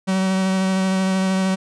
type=tone with vibrato; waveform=45% pulse; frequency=189.5 Hz; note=F#3; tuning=42 cents sharp; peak=-17 dBFS; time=0.07-1.56 s; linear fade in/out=20 ms; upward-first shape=sine; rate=13 Hz; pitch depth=13 cents each way; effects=resampled to 22050 Hz